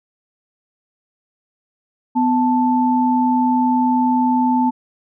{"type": "tone pair together", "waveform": "sine", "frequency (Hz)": [250.2, 880], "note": ["B3", "A5"], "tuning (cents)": [23, 0], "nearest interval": "octave + minor seventh", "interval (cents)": 2177, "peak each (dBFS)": [-15, -17], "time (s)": [2.15, 4.71], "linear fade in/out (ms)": 20, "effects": []}